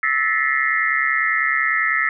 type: tone cluster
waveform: sine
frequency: 1309 / 1749 / 1887 / 1977 / 2113 Hz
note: E6 / A6 / A#6 / B6 / C7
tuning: -13 / -11 / +21 / +1 / +16 cents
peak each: -23 dBFS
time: 0.03-2.09 s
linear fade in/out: 2 ms
effects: none